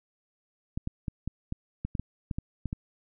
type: clicks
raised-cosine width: 5 ms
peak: -19 dBFS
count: 12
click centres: 0.775 / 0.874 / 1.082 / 1.276 / 1.524 / 1.85 / 1.952 / 1.996 / 2.312 / 2.385 / 2.657 / 2.729 s
effects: none